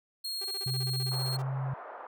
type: tone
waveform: 40% pulse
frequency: 4266 Hz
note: C8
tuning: 33 cents sharp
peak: -32 dBFS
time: 0.24-1.37 s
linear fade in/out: 10 ms
type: tone bursts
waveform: sawtooth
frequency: 392 Hz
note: G4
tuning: in tune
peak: -39 dBFS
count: 16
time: 0.41-1.421 s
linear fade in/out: 5 ms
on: 36 ms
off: 29 ms
type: tone with pitch glide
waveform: sine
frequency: 130.81 to 133.1 Hz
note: C3 to C3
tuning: 0 to +30 cents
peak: -30 dBFS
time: 0.66-1.74 s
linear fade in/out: 5 ms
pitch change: +30 cents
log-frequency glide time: 1.19-1.47 s
type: band-pass noise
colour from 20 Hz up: pink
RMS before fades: -44 dBFS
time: 1.11-2.07 s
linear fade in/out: 5 ms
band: 560 to 1300 Hz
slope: 24 dB/octave
effects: none